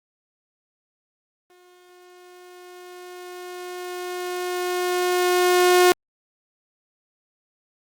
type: tone with exponential growth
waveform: sawtooth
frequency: 359.7 Hz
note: F#4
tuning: 49 cents flat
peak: -8 dBFS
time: 1.5-5.92 s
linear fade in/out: 1 ms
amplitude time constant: 960 ms
effects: Opus 24 kbps